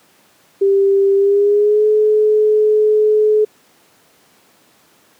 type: tone with pitch glide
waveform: sine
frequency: 393.9 to 427.1 Hz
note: G4 to G#4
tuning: +8 to +48 cents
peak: -9 dBFS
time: 0.61-3.45 s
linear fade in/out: 10 ms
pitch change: +140 cents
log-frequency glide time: 1.15-1.86 s
effects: pink hiss -52 dBFS RMS until 5.19 s + high-pass 200 Hz 12 dB/octave